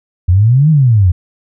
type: exponential two-way sweep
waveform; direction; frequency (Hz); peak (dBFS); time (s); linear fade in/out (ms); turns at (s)
sine; up then down; 84.4 to 161.5 to 84.4; -5; 0.28-1.12; 10; 0.7
effects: none